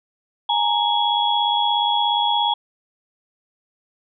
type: tone cluster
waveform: sine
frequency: 834 / 931 / 3345 Hz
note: G#5 / A#5 / G#7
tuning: +7 / -2 / +12 cents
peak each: -21 dBFS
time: 0.49-2.54 s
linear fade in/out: 5 ms
effects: none